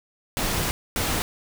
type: noise bursts at uneven times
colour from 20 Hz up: pink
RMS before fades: -25 dBFS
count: 2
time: 0.37-0.71 / 0.96-1.22 s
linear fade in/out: 0 ms
effects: none